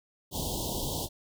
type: band-stop noise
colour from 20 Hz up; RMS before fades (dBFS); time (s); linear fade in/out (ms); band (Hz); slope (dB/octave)
pink; -33; 0.31-1.09; 50; 990 to 3000; 96
effects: none